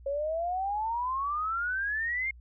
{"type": "exponential sweep", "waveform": "sine", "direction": "up", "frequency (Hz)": [546, 2153], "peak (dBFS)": -28, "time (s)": [0.06, 2.31], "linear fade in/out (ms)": 5, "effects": ["added 60 Hz sine -48 dBFS peak until 2.4 s"]}